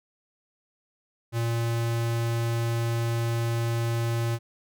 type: tone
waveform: square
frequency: 116.3 Hz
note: A#2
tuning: 4 cents flat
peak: -25 dBFS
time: 1.32-4.39 s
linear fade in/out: 50 ms
effects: none